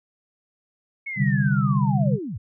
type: linear sweep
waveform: sine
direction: down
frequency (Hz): 2217 to 76.9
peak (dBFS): -28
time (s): 1.06-2.38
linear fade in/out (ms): 10
type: chord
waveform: sine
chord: C suspended second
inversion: none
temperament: just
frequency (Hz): 130.81 / 147.16 / 196.22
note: C3 / D3 / G3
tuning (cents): 0 / +4 / +2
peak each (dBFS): -22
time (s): 1.16-2.19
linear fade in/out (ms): 50
effects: none